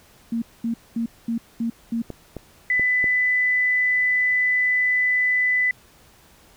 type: tone bursts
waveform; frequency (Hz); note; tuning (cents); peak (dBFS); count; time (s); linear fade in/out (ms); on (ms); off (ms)
sine; 230.7; A#3; -18; -21; 6; 0.32-2.02; 5; 100; 220
type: clicks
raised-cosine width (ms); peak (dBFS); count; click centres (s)
2; -18; 4; 2.103 / 2.367 / 2.796 / 3.042
type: tone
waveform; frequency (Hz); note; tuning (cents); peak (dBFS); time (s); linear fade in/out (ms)
sine; 1998; B6; +20; -17; 2.7-5.71; 2
effects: pink hiss -53 dBFS RMS until 6.56 s